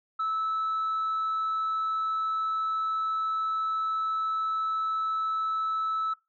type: tone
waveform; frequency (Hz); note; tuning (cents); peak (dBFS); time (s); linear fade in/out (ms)
sine; 1307; E6; -15; -24; 0.19-6.14; 10
effects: noise-tail reverb RT60 0.2 s tail -19 dB re dry + tanh soft clip ceiling -24 dBFS